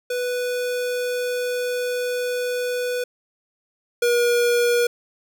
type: tone pair in turn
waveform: square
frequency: 493.9 / 479.6 Hz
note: B4 / A#4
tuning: 0 / +49 cents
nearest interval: minor second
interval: 51 cents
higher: first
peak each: -23 / -17 dBFS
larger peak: second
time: 0.1-3.04 / 4.02-4.87 s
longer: first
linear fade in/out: 5 ms
effects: none